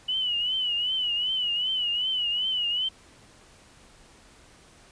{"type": "tone with vibrato", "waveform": "sine", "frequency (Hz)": 2956, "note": "F#7", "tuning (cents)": -2, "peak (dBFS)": -24, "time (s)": [0.08, 2.89], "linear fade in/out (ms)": 10, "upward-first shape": "triangle", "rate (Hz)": 2.6, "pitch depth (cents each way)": 98, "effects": ["pink hiss -54 dBFS RMS until 4.91 s", "resampled to 22050 Hz"]}